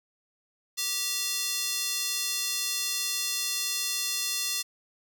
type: tone with high-pass filter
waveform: square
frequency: 389.4 Hz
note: G4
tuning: 12 cents flat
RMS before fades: -30 dBFS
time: 0.77-4.63 s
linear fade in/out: 20 ms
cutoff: 4400 Hz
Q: 1.1
effects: none